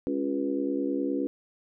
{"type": "harmonic tone with a mistuned harmonic", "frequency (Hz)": 69.7, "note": "C#2", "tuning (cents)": 10, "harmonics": [3, 4, 5, 6, 7], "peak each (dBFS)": [-39, -28, -32, -38, -34], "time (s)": [0.07, 1.27], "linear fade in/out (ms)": 0, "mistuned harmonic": 6, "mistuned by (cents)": -48, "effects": []}